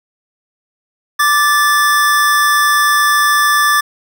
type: tone pair together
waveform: square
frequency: 1174.7 / 1745.9 Hz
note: D6 / A6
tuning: 0 / -14 cents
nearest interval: perfect fifth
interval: 686 cents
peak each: -13 dBFS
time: 1.19-3.81 s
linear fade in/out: 10 ms
effects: none